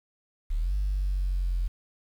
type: linear two-way sweep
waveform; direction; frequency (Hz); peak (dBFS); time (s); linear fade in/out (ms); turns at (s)
sine; up then down; 34 to 49.78 to 43.15; -23; 0.5-1.68; 10; 0.75
effects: tanh soft clip ceiling -21 dBFS + 9-bit